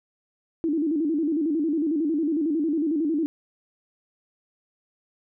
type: tone with vibrato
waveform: sine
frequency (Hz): 309.1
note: D#4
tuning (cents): -11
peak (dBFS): -21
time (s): 0.64-3.26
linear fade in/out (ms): 0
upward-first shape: square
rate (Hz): 11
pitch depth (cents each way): 110
effects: none